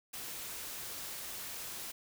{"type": "noise", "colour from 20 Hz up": "white", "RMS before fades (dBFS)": -43, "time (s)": [0.13, 1.92], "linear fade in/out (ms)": 10, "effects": []}